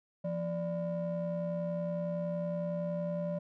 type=ring-modulated tone; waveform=triangle; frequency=207.7 Hz; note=G#3; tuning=in tune; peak=-27 dBFS; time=0.24-3.39 s; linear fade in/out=10 ms; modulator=380 Hz; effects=none